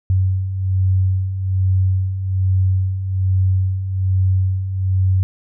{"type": "beating tone pair", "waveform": "sine", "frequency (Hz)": [93.2, 94.4], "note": ["F#2", "F#2"], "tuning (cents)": [13, 35], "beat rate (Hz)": 1.2, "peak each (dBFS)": [-22, -15], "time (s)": [0.1, 5.23], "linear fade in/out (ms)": 0, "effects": []}